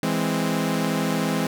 sawtooth chord, E augmented, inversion none, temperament equal, 164.81 / 207.7 / 261.6 Hz, E3 / G#3 / B#3, 0 / 0 / 0 cents, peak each -22 dBFS, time 0.03-1.47 s, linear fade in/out 2 ms, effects none

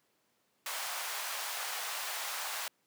pink high-pass noise, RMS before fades -38 dBFS, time 0.66-2.68 s, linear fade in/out 2 ms, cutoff 730 Hz, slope 24 dB/octave, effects pink hiss -74 dBFS RMS until 2.86 s + high-pass 200 Hz 12 dB/octave

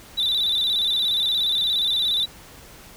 sine tone with vibrato, 3729 Hz, A#7, in tune, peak -17 dBFS, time 0.17-2.26 s, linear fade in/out 20 ms, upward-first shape square, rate 17 Hz, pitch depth 77 cents each way, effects tanh soft clip ceiling -17 dBFS + pink hiss -45 dBFS RMS until 2.96 s

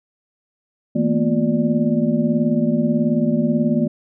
sine tone cluster, 160.8 / 223.5 / 241.9 / 355.6 / 588 Hz, E3 / A3 / B3 / F4 / D5, -43 / +27 / -36 / +31 / +2 cents, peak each -23 / -19 / -19 / -28 / -26 dBFS, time 0.95-3.88 s, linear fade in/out 10 ms, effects none

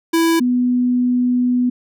square / sine tone pair in turn, 330.4 / 247.5 Hz, E4 / B3, +4 / +4 cents, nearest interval perfect fourth, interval 500 cents, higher first, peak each -13 dBFS, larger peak neither, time 0.13-0.4 / 0.4-1.7 s, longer second, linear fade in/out 10 ms, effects none

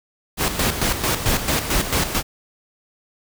pink noise with tremolo, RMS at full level -19 dBFS, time 0.37-2.23 s, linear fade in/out 50 ms, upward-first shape square, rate 4.5 Hz, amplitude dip 60%, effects none

